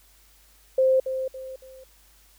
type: tone with echo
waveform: sine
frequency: 523.3 Hz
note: C5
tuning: in tune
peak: -16 dBFS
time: 0.78-1 s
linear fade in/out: 5 ms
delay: 280 ms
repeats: 3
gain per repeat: -9 dB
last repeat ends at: 1.84 s
effects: added 50 Hz sine -58 dBFS peak until 2.38 s + white hiss -58 dBFS RMS until 2.38 s